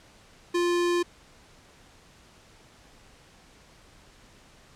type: tone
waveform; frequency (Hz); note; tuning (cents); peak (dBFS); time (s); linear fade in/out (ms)
square; 349.2; F4; 0; -23; 0.54-1.03; 10
effects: pink hiss -55 dBFS RMS until 4.75 s + low-pass 8000 Hz 12 dB/octave